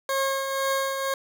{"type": "tone with tremolo", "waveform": "20% pulse", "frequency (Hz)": 541, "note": "C#5", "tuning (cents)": -42, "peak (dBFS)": -17, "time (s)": [0.09, 1.14], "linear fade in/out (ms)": 2, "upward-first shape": "triangle", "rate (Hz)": 2, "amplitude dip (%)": 50, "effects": []}